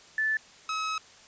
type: tone pair in turn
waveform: sine / sawtooth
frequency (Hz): 1750 / 1281.7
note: A6 / E6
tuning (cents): -10 / -49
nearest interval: perfect fourth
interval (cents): 539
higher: first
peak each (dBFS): -24 / -25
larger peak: first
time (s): 0.18-0.37 / 0.69-0.98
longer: second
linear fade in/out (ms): 2
effects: white hiss -53 dBFS RMS until 1.27 s + resampled to 16000 Hz